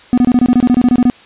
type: tone bursts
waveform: triangle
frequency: 246.9 Hz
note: B3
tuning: in tune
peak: -4 dBFS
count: 14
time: 0.13-1.099 s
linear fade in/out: 0 ms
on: 46 ms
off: 25 ms
effects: white hiss -41 dBFS RMS until 1.25 s + resampled to 8000 Hz